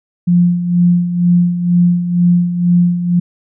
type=tone with tremolo; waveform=sine; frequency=175.4 Hz; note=F3; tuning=8 cents sharp; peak=-6 dBFS; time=0.27-3.2 s; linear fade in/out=10 ms; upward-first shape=sine; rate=2.1 Hz; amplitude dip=65%; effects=none